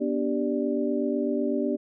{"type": "tone cluster", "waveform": "sine", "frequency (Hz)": [244.7, 292.7, 391, 588], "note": ["B3", "D4", "G4", "D5"], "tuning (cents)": [-16, -6, -4, 2], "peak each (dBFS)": [-28, -28, -29, -32], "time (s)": [0, 1.77], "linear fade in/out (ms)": 20, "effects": []}